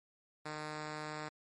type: tone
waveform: 5% pulse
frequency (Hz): 152.7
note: D#3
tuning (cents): -32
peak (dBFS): -29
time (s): 0.45-1.29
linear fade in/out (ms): 10
effects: low-pass 7000 Hz 12 dB/octave + MP3 48 kbps